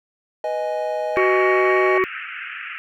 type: chord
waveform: triangle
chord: G# minor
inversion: first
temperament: equal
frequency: 493.9 / 622.3 / 830.6 Hz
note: B4 / D#5 / G#5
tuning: 0 / 0 / 0 cents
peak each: -27 / -21 / -26 dBFS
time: 0.44-1.98 s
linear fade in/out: 2 ms
type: band-pass noise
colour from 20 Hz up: pink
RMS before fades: -32 dBFS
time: 1.16-2.78 s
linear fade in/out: 0 ms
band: 1300 to 2800 Hz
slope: 96 dB/octave
type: harmonic tone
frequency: 374.2 Hz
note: F#4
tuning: 20 cents sharp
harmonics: 1 / 3 / 5 / 6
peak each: -17 / -22 / -24 / -25 dBFS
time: 1.17-2.04 s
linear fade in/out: 0 ms
effects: none